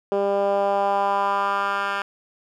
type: tone with band-pass filter sweep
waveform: 10% pulse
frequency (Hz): 199.3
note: G3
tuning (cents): +29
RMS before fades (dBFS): -22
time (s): 0.12-2.02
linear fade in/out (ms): 0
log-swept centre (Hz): 460 to 1700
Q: 2.4
effects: none